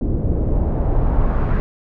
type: noise with low-pass filter sweep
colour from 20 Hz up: brown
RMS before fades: -17 dBFS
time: 0.01-1.6 s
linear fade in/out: 0 ms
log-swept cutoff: 360 to 1500 Hz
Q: 1.3
effects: none